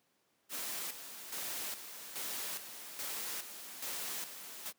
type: noise with tremolo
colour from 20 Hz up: white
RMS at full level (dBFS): -40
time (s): 0.49-4.73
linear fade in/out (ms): 50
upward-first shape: square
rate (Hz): 1.2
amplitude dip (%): 60
effects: pink hiss -75 dBFS RMS until 4.78 s + high-pass 200 Hz 12 dB/octave